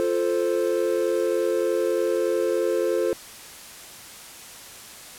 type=chord; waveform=triangle; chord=F major; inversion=none; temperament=equal; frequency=349.2 / 440 / 523.3 Hz; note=F4 / A4 / C5; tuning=0 / 0 / 0 cents; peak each=-23 dBFS; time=0-3.13 s; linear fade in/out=0 ms; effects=white hiss -42 dBFS RMS until 5.18 s + low-pass 12000 Hz 12 dB/octave